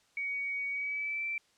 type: tone with pitch glide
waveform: sine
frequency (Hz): 2248 to 2337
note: C#7 to D7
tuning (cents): +24 to -9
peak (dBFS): -32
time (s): 0.17-1.38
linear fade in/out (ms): 2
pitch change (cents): +67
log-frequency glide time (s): 0.69-1.25
effects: white hiss -68 dBFS RMS until 1.57 s + low-pass 7000 Hz 12 dB/octave